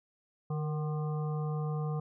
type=harmonic tone with a mistuned harmonic; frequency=151 Hz; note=D3; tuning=48 cents sharp; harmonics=1 / 3 / 5 / 7 / 8; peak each=-31 / -41 / -45 / -48 / -49 dBFS; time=0.5-2 s; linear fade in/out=5 ms; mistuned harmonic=3; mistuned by=+46 cents; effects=none